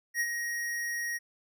square tone with ADSR envelope, 1884 Hz, A#6, 18 cents sharp, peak -26 dBFS, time 0.14-1.19 s, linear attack 63 ms, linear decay 51 ms, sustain -6 dB, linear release 27 ms, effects none

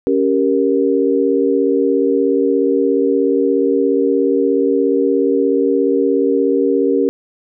sine chord, G diminished, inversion second, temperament equal with one note detuned, 277.2 / 392 / 468.9 Hz, Db4 / G4 / Bb4, 0 / 0 / +10 cents, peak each -16 dBFS, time 0.07-7.09 s, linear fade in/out 0 ms, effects none

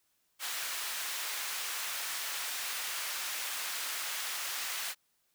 pink high-pass noise, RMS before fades -37 dBFS, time 0.39-4.95 s, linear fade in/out 50 ms, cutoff 1400 Hz, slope 12 dB/octave, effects white hiss -75 dBFS RMS until 5.34 s

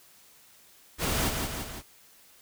pink noise with echo, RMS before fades -28 dBFS, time 0.98-1.32 s, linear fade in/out 50 ms, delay 170 ms, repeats 3, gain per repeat -4 dB, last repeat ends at 1.83 s, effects white hiss -57 dBFS RMS until 2.41 s

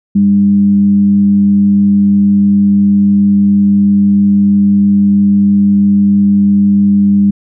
sine tone with frequency modulation, 200.8 Hz, G3, 42 cents sharp, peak -5 dBFS, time 0.15-7.31 s, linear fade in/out 10 ms, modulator 103 Hz, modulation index 0.23, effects none

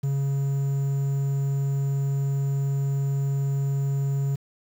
triangle tone with quantisation, 138.59 Hz, C#3, in tune, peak -20 dBFS, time 0.03-4.36 s, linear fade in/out 10 ms, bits 8, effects none

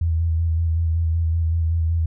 sine tone with vibrato, 82.2 Hz, E2, 4 cents flat, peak -17 dBFS, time 0.01-2.06 s, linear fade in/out 5 ms, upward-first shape square, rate 5.3 Hz, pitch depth 27 cents each way, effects none

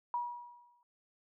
sine tone with exponential decay, 963 Hz, B5, 44 cents flat, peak -30 dBFS, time 0.14-0.83 s, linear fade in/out 1 ms, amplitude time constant 150 ms, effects none

